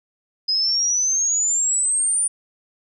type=exponential sweep; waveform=sine; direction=up; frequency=5010 to 9397 Hz; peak=-17 dBFS; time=0.48-2.28 s; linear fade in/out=10 ms; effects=none